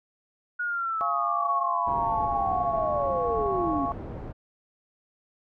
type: linear sweep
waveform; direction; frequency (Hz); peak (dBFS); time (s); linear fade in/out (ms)
sine; down; 1455 to 263.5; -26; 0.59-3.86; 10
type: chord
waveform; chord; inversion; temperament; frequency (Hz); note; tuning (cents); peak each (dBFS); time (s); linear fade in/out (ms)
sine; Db major; first; just; 693 / 831.5 / 1108.7; F5 / Ab5 / Db6; -14 / +2 / 0; -30 / -35 / -29; 1.01-3.92; 0
type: low-pass noise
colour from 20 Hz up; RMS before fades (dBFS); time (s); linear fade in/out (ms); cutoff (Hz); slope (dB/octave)
pink; -37; 1.86-4.33; 20; 690; 12
effects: none